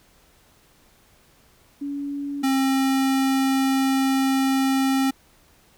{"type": "tone pair in turn", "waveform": ["sine", "square"], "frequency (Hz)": [283.5, 267.6], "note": ["C#4", "C4"], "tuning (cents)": [39, 39], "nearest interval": "minor second", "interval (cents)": 100, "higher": "first", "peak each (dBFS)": [-26, -19], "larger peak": "second", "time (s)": [[1.81, 2.43], [2.43, 5.11]], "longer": "second", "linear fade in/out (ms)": 10, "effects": ["pink hiss -57 dBFS RMS until 5.77 s"]}